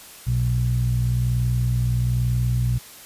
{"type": "tone with low-pass filter", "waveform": "sawtooth", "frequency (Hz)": 61.1, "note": "B1", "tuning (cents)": -18, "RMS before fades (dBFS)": -21, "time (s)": [0.26, 2.79], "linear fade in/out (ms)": 20, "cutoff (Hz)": 130, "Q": 5.1, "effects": ["white hiss -43 dBFS RMS until 3.05 s", "resampled to 32000 Hz"]}